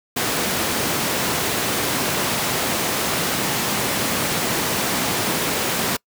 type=high-pass noise; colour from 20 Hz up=pink; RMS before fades=-22 dBFS; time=0.16-5.97 s; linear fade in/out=10 ms; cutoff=160 Hz; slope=12 dB/octave; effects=noise-tail reverb RT60 0.1 s tail -26 dB re dry